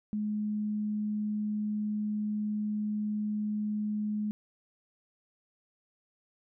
sine tone, 210.8 Hz, G#3, 26 cents sharp, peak -29 dBFS, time 0.13-4.31 s, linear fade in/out 0 ms, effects none

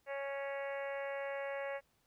harmonic tone, 277.2 Hz, C#4, in tune, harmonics 2 / 3 / 4 / 5 / 6 / 7 / 8 / 9 / 10, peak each -39 / -48 / -51 / -55 / -49 / -49 / -50 / -60 / -57 dBFS, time 0.06-1.81 s, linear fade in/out 50 ms, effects pink hiss -75 dBFS RMS until 2.06 s

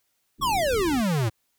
pink low-pass noise, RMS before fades -35 dBFS, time 0.38-1.03 s, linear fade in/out 50 ms, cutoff 390 Hz, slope 48 dB/octave
square exponential sweep, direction down, 1158 to 103.83 Hz, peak -22 dBFS, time 0.41-1.3 s, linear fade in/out 20 ms
effects white hiss -72 dBFS RMS until 1.58 s

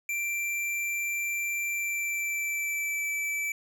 square tone with pitch glide, 2354 to 2315 Hz, D7 to D7, +3 to -25 cents, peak -29 dBFS, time 0.09-3.52 s, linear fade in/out 2 ms, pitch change -28 cents, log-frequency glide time 1.69-3.06 s, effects none

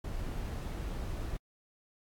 brown noise, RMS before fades -37 dBFS, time 0.04-1.37 s, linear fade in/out 5 ms, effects AAC 64 kbps

